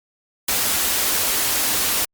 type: band-stop noise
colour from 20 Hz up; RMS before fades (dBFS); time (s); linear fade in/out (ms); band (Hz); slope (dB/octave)
white; -20; 0.48-2.05; 5; 120 to 180; 96
effects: Opus 48 kbps